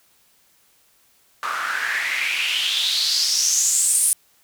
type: noise with band-pass filter sweep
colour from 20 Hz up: white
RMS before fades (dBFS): -21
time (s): 1.43-4.13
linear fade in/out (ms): 0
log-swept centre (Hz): 1200 to 9900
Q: 5.8
effects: white hiss -59 dBFS RMS until 4.43 s